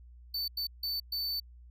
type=tone bursts at uneven times; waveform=square; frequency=4525 Hz; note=C#8; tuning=35 cents sharp; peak=-32 dBFS; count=4; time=0.34-0.48 / 0.57-0.67 / 0.83-1 / 1.12-1.4 s; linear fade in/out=5 ms; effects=added 60 Hz sine -50 dBFS peak until 1.7 s